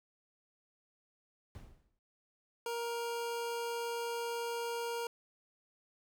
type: noise with exponential decay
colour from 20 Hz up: brown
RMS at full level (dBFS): -44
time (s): 1.55-1.99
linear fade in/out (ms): 0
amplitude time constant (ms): 94
type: tone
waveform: 25% pulse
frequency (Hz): 469.1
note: A#4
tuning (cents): +11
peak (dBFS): -32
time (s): 2.66-5.07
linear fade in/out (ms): 2
effects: none